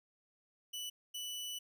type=tone bursts at uneven times; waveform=sawtooth; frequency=2970 Hz; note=F#7; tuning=6 cents sharp; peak=-37 dBFS; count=2; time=0.73-0.9 / 1.14-1.59 s; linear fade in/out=10 ms; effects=none